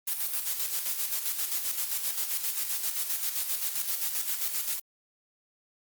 blue noise with tremolo, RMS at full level -29 dBFS, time 0.07-4.8 s, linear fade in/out 10 ms, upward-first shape square, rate 7.6 Hz, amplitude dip 50%, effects Opus 32 kbps

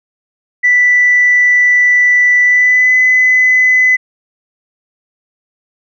sine tone with pitch glide, 1975 to 2014 Hz, B6 to B6, 0 to +33 cents, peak -5 dBFS, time 0.63-3.97 s, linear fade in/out 20 ms, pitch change +33 cents, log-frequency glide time 2.43-2.95 s, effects tanh soft clip ceiling -1 dBFS

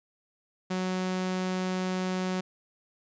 sawtooth tone, 185 Hz, F#3, in tune, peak -24 dBFS, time 0.7-2.41 s, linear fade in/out 10 ms, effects resampled to 16000 Hz

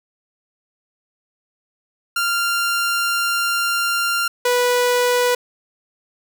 sawtooth tone pair in turn, 1390 / 491.4 Hz, F6 / B4, -9 / -9 cents, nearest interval octave + tritone, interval 1800 cents, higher first, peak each -14 / -11 dBFS, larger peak second, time 2.16-4.28 / 4.45-5.35 s, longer first, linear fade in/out 5 ms, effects none

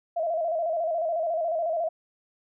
sine tone with vibrato, 659.3 Hz, E5, in tune, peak -24 dBFS, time 0.16-1.89 s, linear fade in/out 10 ms, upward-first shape square, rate 14 Hz, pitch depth 68 cents each way, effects none

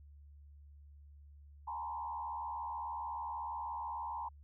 sine tone with frequency modulation, 932.3 Hz, A#5, in tune, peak -38 dBFS, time 1.67-4.29 s, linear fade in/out 10 ms, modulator 78.2 Hz, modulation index 1.2, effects added 72 Hz sine -54 dBFS peak until 4.43 s

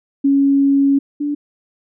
sine tone pair in turn, 277.4 / 291.1 Hz, C#4 / D4, +1 / -15 cents, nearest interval minor second, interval 84 cents, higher second, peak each -10 / -17 dBFS, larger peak first, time 0.24-0.99 / 1.2-1.35 s, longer first, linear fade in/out 10 ms, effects none

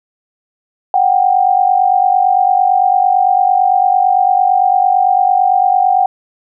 sine tone pair together, 735.1 / 784 Hz, F#5 / G5, -11 / 0 cents, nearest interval minor second, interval 111 cents, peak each -11 dBFS, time 0.94-6.06 s, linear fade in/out 2 ms, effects none

